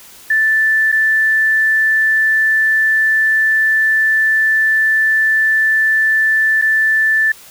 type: tone with dropouts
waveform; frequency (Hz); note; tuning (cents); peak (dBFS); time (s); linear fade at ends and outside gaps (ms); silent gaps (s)
sine; 1760; A6; 0; -10; 0.3-7.32; 5; 0.918-0.924 / 6.615-6.621
effects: white hiss -40 dBFS RMS until 7.5 s